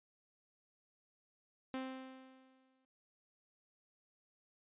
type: tone with exponential decay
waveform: sawtooth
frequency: 261.6 Hz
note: C4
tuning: in tune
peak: -34 dBFS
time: 1.74-2.85 s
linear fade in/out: 0 ms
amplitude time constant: 240 ms
effects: resampled to 8000 Hz